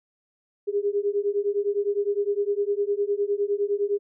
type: beating tone pair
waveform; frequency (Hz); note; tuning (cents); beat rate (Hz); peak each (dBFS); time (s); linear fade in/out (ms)
sine; 401.8 / 411.6; G4 / G#4; +43 / -16; 9.8; -25; 0.67-3.99; 20
effects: none